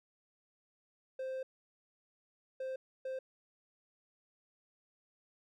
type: tone bursts at uneven times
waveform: triangle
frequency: 523.3 Hz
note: C5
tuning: in tune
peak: -35 dBFS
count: 3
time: 1.19-1.43 / 2.6-2.76 / 3.05-3.19 s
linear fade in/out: 5 ms
effects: none